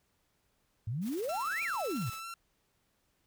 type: exponential two-way sweep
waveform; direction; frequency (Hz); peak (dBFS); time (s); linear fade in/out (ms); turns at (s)
sine; up then down; 100 to 2514 to 100; -32; 0.87-2.1; 5; 1.63
type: noise with tremolo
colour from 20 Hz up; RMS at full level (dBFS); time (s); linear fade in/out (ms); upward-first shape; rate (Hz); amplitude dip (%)
white; -47; 1.01-2.21; 50; triangle; 18; 55
type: tone with vibrato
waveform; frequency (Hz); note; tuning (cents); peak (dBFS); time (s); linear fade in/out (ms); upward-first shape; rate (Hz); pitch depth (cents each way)
sawtooth; 1337; E6; +24; -37; 1.29-2.34; 2; sine; 3.2; 29
effects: pink hiss -75 dBFS RMS until 3.26 s